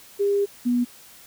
sine tone pair in turn, 402.7 / 243.6 Hz, G4 / B3, +47 / -24 cents, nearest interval major sixth, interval 871 cents, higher first, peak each -18 dBFS, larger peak neither, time 0.19-0.46 / 0.65-0.85 s, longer first, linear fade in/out 20 ms, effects white hiss -48 dBFS RMS until 1.26 s

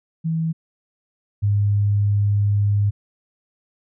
sine tone pair in turn, 162.3 / 102.24 Hz, E3 / G#2, -27 / -27 cents, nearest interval minor sixth, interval 800 cents, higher first, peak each -19 / -15 dBFS, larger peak second, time 0.24-0.53 / 1.42-2.91 s, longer second, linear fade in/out 20 ms, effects none

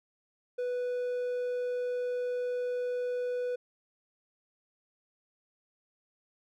triangle tone, 493.9 Hz, B4, in tune, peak -28 dBFS, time 0.58-3.56 s, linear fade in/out 10 ms, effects none

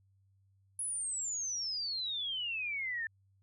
sine exponential sweep, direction down, 10548 to 1760 Hz, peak -34 dBFS, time 0.79-3.07 s, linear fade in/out 2 ms, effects added 97 Hz sine -66 dBFS peak until 3.42 s

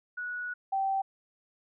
sine tone pair in turn, 1466 / 776.6 Hz, F#6 / G5, -16 / -16 cents, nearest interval major seventh, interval 1100 cents, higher first, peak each -33 / -26 dBFS, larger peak second, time 0.17-0.54 / 0.72-1.02 s, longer first, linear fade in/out 10 ms, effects none

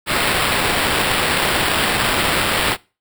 blue noise with sample-and-hold, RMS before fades -18 dBFS, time 0.06-2.77 s, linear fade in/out 50 ms, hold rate 6300 Hz, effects noise-tail reverb RT60 0.3 s tail -22 dB re dry

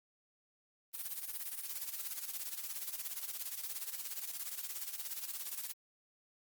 blue noise with tremolo, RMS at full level -39 dBFS, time 0.93-5.73 s, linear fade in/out 20 ms, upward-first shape sine, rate 17 Hz, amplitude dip 75%, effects Opus 32 kbps

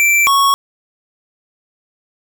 square tone pair in turn, 2342 / 1107.2 Hz, D7 / C#6, -5 / -2 cents, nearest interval octave + minor second, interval 1297 cents, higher first, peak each -10 dBFS, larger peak neither, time 0-0.27 / 0.27-0.54 s, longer neither, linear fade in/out 0 ms, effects none

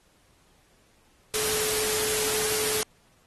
sine tone in noise, 430.7 Hz, A4, 37 cents flat, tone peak -33 dBFS, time 1.34-2.83 s, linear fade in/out 0 ms, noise white, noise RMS -27 dBFS, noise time 1.34-2.83 s, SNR -9 dB, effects pink hiss -63 dBFS RMS until 3.26 s + AAC 32 kbps

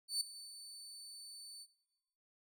30% pulse tone with ADSR envelope, 4515 Hz, C#8, 31 cents sharp, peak -29 dBFS, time 0.08-1.67 s, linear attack 130 ms, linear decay 3 ms, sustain -18 dB, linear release 53 ms, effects noise-tail reverb RT60 1.0 s tail -19 dB re dry

